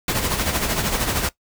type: noise with tremolo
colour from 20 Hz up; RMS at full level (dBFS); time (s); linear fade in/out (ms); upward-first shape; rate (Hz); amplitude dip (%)
pink; -20; 0.08-1.29; 2; sine; 13; 55
effects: noise-tail reverb RT60 0.1 s tail -17 dB re dry